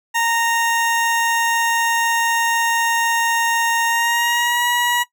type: tone with pitch glide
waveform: 20% pulse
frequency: 926 to 964.2 Hz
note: A#5 to B5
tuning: -12 to -42 cents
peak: -11 dBFS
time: 0.14-5.04 s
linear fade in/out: 20 ms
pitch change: +70 cents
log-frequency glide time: 3.88-4.66 s
effects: noise-tail reverb RT60 0.1 s tail -17 dB re dry